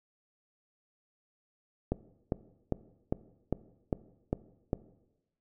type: click train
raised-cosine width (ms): 2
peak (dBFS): -15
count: 8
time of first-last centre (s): 1.92-4.731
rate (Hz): 2.49
effects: noise-tail reverb RT60 1.0 s tail -18 dB re dry